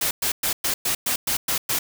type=noise bursts; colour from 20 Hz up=white; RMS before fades=-23 dBFS; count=9; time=0.01-1.79 s; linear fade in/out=5 ms; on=100 ms; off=110 ms; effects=none